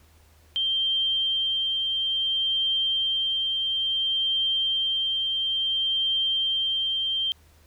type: tone with tremolo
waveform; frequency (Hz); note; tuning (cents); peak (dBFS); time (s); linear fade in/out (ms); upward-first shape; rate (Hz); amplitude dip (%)
sine; 3155; G7; +10; -21; 0.56-7.32; 0; triangle; 0.58; 25
effects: added 78 Hz sine -55 dBFS peak until 7.66 s + pink hiss -60 dBFS RMS until 7.66 s